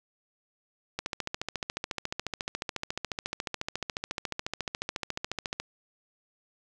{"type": "click train", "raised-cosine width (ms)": 0.2, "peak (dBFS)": -14, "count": 66, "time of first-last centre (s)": [0.99, 5.6], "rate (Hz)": 14.1, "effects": []}